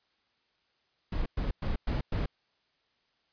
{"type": "noise bursts", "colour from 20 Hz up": "brown", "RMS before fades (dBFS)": -30, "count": 5, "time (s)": [1.12, 2.26], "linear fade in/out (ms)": 5, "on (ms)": 140, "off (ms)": 110, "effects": ["white hiss -73 dBFS RMS until 3.32 s", "resampled to 11025 Hz"]}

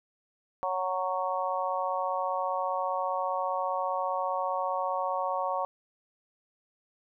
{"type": "harmonic tone", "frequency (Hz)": 185, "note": "F#3", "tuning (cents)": 0, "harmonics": [3, 4, 5, 6], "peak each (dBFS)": [-33, -33, -33, -33], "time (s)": [0.63, 5.65], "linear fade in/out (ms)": 0, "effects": []}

